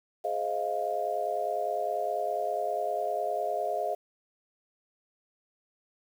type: chord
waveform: sine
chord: F minor seventh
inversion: first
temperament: just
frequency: 419.1 / 523.8 / 628.6 / 698.5 Hz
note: Ab4 / C5 / Eb5 / F5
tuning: +16 / +2 / +18 / 0 cents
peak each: -36 / -37 / -32 / -31 dBFS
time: 0.24-3.95 s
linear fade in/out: 10 ms
effects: 9-bit